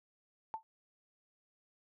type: tone with exponential decay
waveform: sine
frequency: 885 Hz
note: A5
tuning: 10 cents sharp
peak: -32 dBFS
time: 0.54-0.63 s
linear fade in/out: 0 ms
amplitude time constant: 19 ms
effects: none